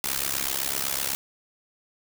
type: noise with amplitude modulation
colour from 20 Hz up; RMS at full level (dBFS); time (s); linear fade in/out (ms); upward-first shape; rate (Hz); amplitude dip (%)
white; -24; 0.04-1.15; 0; sine; 67.9; 95
effects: none